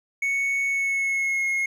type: tone with pitch glide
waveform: triangle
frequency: 2217 to 2159 Hz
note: C#7 to C#7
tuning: 0 to -46 cents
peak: -20 dBFS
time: 0.22-1.66 s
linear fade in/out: 5 ms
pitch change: -46 cents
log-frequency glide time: 0.66-1.46 s
effects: none